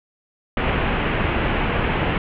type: low-pass noise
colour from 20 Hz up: pink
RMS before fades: -21 dBFS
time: 0.57-2.18 s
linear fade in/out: 2 ms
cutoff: 3000 Hz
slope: 48 dB/octave
effects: none